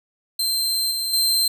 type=tone with level steps; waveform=sawtooth; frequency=4131 Hz; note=C8; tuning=23 cents flat; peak=-17 / -20 / -14 dBFS; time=0.39-1.48 s; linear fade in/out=5 ms; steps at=0.91 / 1.13 s; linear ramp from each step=5 ms; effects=none